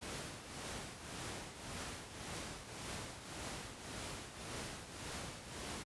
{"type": "noise with tremolo", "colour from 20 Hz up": "pink", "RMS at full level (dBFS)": -43, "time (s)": [0.01, 5.84], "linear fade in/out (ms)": 20, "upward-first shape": "triangle", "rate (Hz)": 1.8, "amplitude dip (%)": 65, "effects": ["high-pass 60 Hz 12 dB/octave", "resampled to 24000 Hz"]}